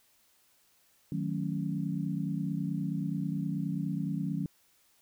sine chord, D# half-diminished seventh, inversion none, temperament equal, 155.56 / 185 / 220 / 277.2 Hz, D#3 / F#3 / A3 / C#4, 0 / 0 / 0 / 0 cents, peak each -34 / -34 / -39 / -37 dBFS, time 1.12-4.46 s, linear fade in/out 2 ms, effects white hiss -67 dBFS RMS until 5.01 s

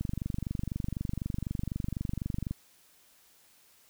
click train, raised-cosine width 5 ms, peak -20 dBFS, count 61, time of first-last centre 0.01-2.51 s, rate 24 Hz, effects white hiss -62 dBFS RMS until 3.89 s

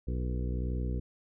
harmonic tone with a mistuned harmonic, 61.74 Hz, B1, in tune, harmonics 1 / 2 / 3 / 4 / 5 / 6 / 7 / 8, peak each -31 / -37 / -41 / -43 / -45 / -47 / -48 / -49 dBFS, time 0.07-1 s, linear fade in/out 10 ms, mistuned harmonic 7, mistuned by +37 cents, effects none

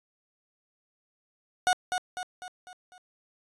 30% pulse tone with echo, 731 Hz, F#5, 21 cents flat, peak -18 dBFS, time 1.67-1.73 s, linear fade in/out 0 ms, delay 250 ms, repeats 5, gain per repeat -6 dB, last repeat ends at 2.98 s, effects resampled to 24000 Hz

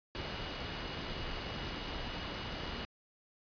sine tone in noise, 2900 Hz, F#7, 35 cents flat, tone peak -50 dBFS, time 0.15-2.85 s, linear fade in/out 0 ms, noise pink, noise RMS -40 dBFS, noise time 0.15-2.85 s, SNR -13 dB, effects resampled to 11025 Hz

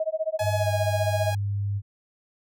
sine tone with tremolo, 634 Hz, D#5, 32 cents sharp, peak -21 dBFS, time 0-1.33 s, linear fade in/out 2 ms, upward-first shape sine, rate 15 Hz, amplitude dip 100%
sawtooth tone with pitch glide, 844 to 823.8 Hz, G#5 to G#5, +28 to -14 cents, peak -26 dBFS, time 0.39-1.35 s, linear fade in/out 5 ms, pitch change -42 cents, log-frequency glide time 0.56-0.69 s
sine tone, 100.8 Hz, G2, 49 cents sharp, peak -24 dBFS, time 0.4-1.82 s, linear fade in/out 50 ms
effects none

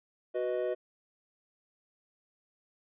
triangle chord, B major, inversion second, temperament equal, 370 / 493.9 / 622.3 Hz, F#4 / B4 / D#5, 0 / 0 / 0 cents, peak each -32 dBFS, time 0.34-0.75 s, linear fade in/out 20 ms, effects resampled to 8000 Hz

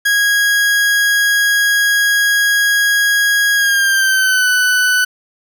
40% pulse tone with pitch glide, 1650 to 1495.7 Hz, G#6 to F#6, -12 to +18 cents, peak -10 dBFS, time 0.05-5.05 s, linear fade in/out 10 ms, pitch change -170 cents, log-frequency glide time 3.55-4.47 s, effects none

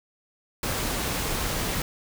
pink noise, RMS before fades -28 dBFS, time 0.63-1.82 s, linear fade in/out 2 ms, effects none

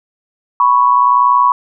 sine tone pair together, 987.7 / 1108.7 Hz, B5 / C#6, 0 / 0 cents, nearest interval major second, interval 200 cents, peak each -10 dBFS, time 0.6-1.52 s, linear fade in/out 2 ms, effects none

